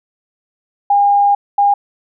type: tone bursts at uneven times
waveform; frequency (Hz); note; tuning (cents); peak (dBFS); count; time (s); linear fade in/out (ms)
sine; 810; G#5; -43; -8; 2; 0.9-1.35 / 1.58-1.74; 5
effects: none